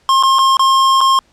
square tone with dropouts, 1068 Hz, C6, 35 cents sharp, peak -9 dBFS, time 0.09-1.19 s, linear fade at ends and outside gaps 1 ms, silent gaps 0.227-0.234 / 0.386-0.39 / 0.57-0.594 / 1.007-1.012 s, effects pink hiss -54 dBFS RMS until 1.32 s + low-pass 7000 Hz 12 dB/octave

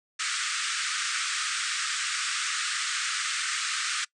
pink band-pass noise, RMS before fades -30 dBFS, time 0.19-4.05 s, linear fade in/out 10 ms, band 1200 to 9000 Hz, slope 96 dB/octave, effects noise-tail reverb RT60 0.1 s tail -22 dB re dry

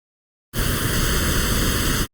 pink noise with comb filter, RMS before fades -20 dBFS, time 0.53-2.07 s, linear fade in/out 50 ms, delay 0.63 ms, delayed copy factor +1, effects Opus 32 kbps

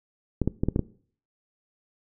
clicks, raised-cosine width 3 ms, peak -10 dBFS, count 6, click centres 0.417 / 0.476 / 0.635 / 0.686 / 0.761 / 0.793 s, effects noise-tail reverb RT60 0.5 s tail -20 dB re dry

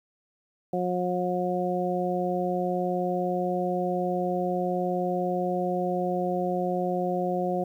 harmonic tone, 180.1 Hz, F#3, 46 cents flat, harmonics 1 / 2 / 3 / 4, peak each -30 / -30 / -30 / -30 dBFS, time 0.73-7.64 s, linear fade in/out 5 ms, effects 10-bit

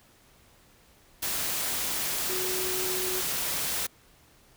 sine tone in noise, 370.2 Hz, F#4, 1 cent sharp, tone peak -33 dBFS, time 2.29-3.21 s, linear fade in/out 10 ms, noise white, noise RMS -30 dBFS, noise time 1.22-3.87 s, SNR -6 dB, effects pink hiss -59 dBFS RMS until 4.56 s

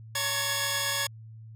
10% pulse tone cluster, 561 / 913 / 1087 / 1691 Hz, C#5 / A#5 / C#6 / G#6, +21 / -36 / -34 / +31 cents, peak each -26 / -27 / -28 / -20 dBFS, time 0.15-1.07 s, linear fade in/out 5 ms, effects added 111 Hz sine -43 dBFS peak until 1.55 s

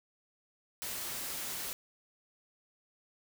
white noise, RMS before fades -39 dBFS, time 0.82-1.73 s, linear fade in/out 0 ms, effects none

